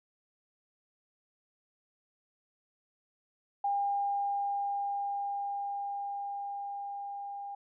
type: tone with level ramp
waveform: sine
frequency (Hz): 804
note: G5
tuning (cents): +44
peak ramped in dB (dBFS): -27 to -38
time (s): 3.64-7.55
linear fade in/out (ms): 5
effects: none